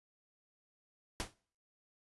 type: noise with exponential decay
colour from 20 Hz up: pink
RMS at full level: -34 dBFS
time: 1.2-1.34 s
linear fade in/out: 0 ms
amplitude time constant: 29 ms
effects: noise-tail reverb RT60 0.5 s tail -23 dB re dry + resampled to 24000 Hz